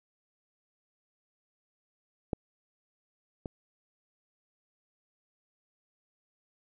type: clicks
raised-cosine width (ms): 2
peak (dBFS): -16 / -23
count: 2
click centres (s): 2.332 / 3.458
effects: none